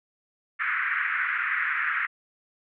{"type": "band-pass noise", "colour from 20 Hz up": "white", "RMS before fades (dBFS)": -27, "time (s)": [0.59, 2.07], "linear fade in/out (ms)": 20, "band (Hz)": [1300, 2100], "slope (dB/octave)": 48, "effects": []}